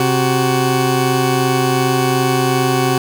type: tone pair together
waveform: 20% pulse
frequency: 132.09 / 373.6 Hz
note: C3 / F#4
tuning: +17 / +17 cents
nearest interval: octave + tritone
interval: 1800 cents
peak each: -11 dBFS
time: 0-2.98 s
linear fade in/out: 2 ms
effects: none